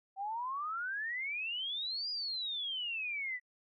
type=exponential two-way sweep; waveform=sine; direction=up then down; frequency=760 to 4934 to 1941 Hz; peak=-35 dBFS; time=0.16-3.4 s; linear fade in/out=50 ms; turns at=2.1 s; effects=AAC 32 kbps